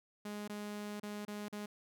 sawtooth tone with dropouts, 207.7 Hz, G#3, in tune, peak -37 dBFS, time 0.25-1.66 s, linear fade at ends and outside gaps 5 ms, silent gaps 0.478-0.495 / 0.999-1.031 / 1.251-1.279 / 1.484-1.526 s, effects none

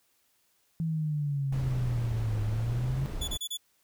sine exponential two-way sweep, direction down then up, 164.81 to 104.9 to 137.5 Hz, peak -27 dBFS, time 0.8-3.06 s, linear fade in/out 0 ms, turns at 2.44 s
brown noise, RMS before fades -36 dBFS, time 1.52-3.37 s, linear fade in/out 5 ms
sawtooth tone bursts, 3448 Hz, A7, 36 cents flat, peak -29 dBFS, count 4, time 3.21-3.573 s, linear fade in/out 10 ms, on 69 ms, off 29 ms
effects white hiss -70 dBFS RMS until 3.83 s

